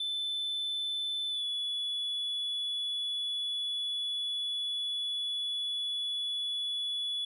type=tone with pitch glide; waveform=triangle; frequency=3520 to 3416 Hz; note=A7 to G#7; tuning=0 to +48 cents; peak=-29 dBFS; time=0-7.25 s; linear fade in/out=5 ms; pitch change=-52 cents; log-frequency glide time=1.29-1.44 s; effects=tanh soft clip ceiling -26 dBFS + resampled to 32000 Hz